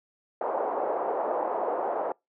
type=band-pass noise; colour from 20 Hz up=pink; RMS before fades=-29 dBFS; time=0.41-2.12 s; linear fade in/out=2 ms; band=460 to 900 Hz; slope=24 dB/octave; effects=noise-tail reverb RT60 0.2 s tail -26 dB re dry